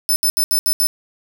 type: tone bursts at uneven times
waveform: 5% pulse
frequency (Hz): 5274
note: E8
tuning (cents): 0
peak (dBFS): -8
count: 6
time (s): 0.09-0.16 / 0.23-0.3 / 0.37-0.44 / 0.51-0.59 / 0.66-0.73 / 0.8-0.87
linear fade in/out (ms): 0
effects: none